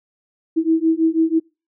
sine beating tone pair, 321 / 327.1 Hz, E4 / E4, -46 / -13 cents, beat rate 6.1 Hz, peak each -17 dBFS, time 0.56-1.4 s, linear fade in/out 20 ms, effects noise-tail reverb RT60 0.3 s tail -26 dB re dry

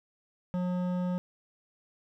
sine tone with hard clipping, 180 Hz, F#3, 47 cents flat, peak -30 dBFS, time 0.54-1.18 s, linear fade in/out 0 ms, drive 12 dB, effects none

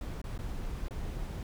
brown noise with dropouts, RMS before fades -37 dBFS, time 0.01-1.43 s, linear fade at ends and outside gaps 2 ms, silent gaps 0.216-0.24 / 0.378-0.389 / 0.884-0.908 s, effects none

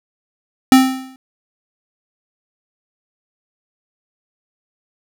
square tone with exponential decay, 261.6 Hz, C4, in tune, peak -3 dBFS, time 0.72-1.16 s, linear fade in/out 1 ms, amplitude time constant 95 ms, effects none

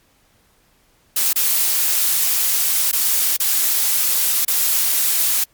blue noise with dropouts, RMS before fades -17 dBFS, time 1.16-5.44 s, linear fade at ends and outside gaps 5 ms, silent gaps 1.331-1.358 / 2.915-2.929 / 3.367-3.4 / 4.45-4.479 s, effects pink hiss -58 dBFS RMS until 5.53 s + MP3 96 kbps

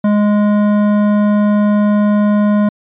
triangle tone with hard clipping, 207.7 Hz, G#3, in tune, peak -11 dBFS, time 0.04-2.69 s, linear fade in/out 5 ms, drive 16 dB, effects resampled to 8000 Hz

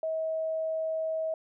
sine tone, 640 Hz, D#5, 49 cents sharp, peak -28 dBFS, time 0.03-1.34 s, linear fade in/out 2 ms, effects none

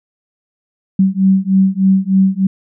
sine beating tone pair, 189.9 / 193.2 Hz, F#3 / G3, +45 / -25 cents, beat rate 3.3 Hz, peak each -12 dBFS, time 0.99-2.47 s, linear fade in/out 5 ms, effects none

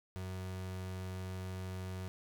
35% pulse tone, 93 Hz, F#2, 9 cents sharp, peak -38 dBFS, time 0.16-2.08 s, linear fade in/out 0 ms, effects none

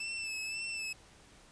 sawtooth tone with vibrato, 2637 Hz, E7, in tune, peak -33 dBFS, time 0-0.93 s, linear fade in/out 5 ms, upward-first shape sine, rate 1.9 Hz, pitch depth 39 cents each way, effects pink hiss -59 dBFS RMS until 1.51 s + resampled to 22050 Hz

